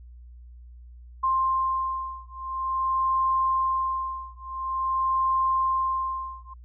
sine beating tone pair, 1053 / 1053.48 Hz, C6 / C6, +11 / +12 cents, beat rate 0.48 Hz, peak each -26 dBFS, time 1.23-6.54 s, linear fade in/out 10 ms, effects added 60 Hz sine -43 dBFS peak until 6.64 s

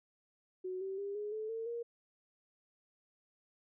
sine tone with pitch steps, 370 / 385 / 400.7 / 417 / 433.9 / 451.6 / 470 Hz, F#4 / G4 / G4 / G#4 / A4 / A4 / A#4, 0 / -31 / +38 / +7 / -24 / +45 / +14 cents, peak -37 dBFS, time 0.64-1.83 s, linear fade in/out 10 ms, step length 170 ms, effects none

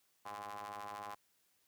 sawtooth ring-modulated tone, 103.4 Hz, G#2, 7 cents flat, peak -37 dBFS, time 0.25-1.15 s, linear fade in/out 10 ms, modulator 924 Hz, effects white hiss -75 dBFS RMS until 1.67 s + high-pass 60 Hz 12 dB/octave

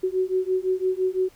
sine beating tone pair, 370 / 375.9 Hz, F#4 / F#4, 0 / +27 cents, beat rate 5.9 Hz, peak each -24 dBFS, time 0.03-1.29 s, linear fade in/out 10 ms, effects pink hiss -56 dBFS RMS until 1.35 s

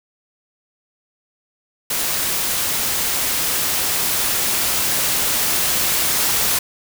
white noise with level ramp, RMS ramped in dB -21 to -18 dBFS, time 1.9-6.59 s, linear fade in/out 5 ms, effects none

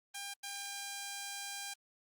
5% pulse tone bursts at uneven times, 800 Hz, G5, 35 cents sharp, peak -29 dBFS, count 2, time 0.14-0.34 / 0.43-1.74 s, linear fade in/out 10 ms, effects Opus 24 kbps

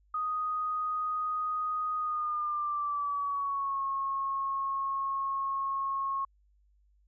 sine tone with pitch glide, 1244.5 to 1089.7 Hz, D#6 to C#6, 0 to -30 cents, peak -29 dBFS, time 0.14-6.25 s, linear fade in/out 5 ms, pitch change -230 cents, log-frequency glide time 1.97-3.83 s, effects added 50 Hz sine -63 dBFS peak until 7.07 s

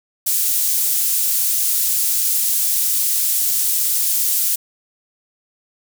pink high-pass noise, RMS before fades -18 dBFS, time 0.26-4.56 s, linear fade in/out 10 ms, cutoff 9500 Hz, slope 12 dB/octave, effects none

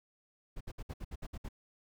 brown noise bursts, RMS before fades -41 dBFS, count 9, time 0.56-1.488 s, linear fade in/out 10 ms, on 48 ms, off 62 ms, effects none

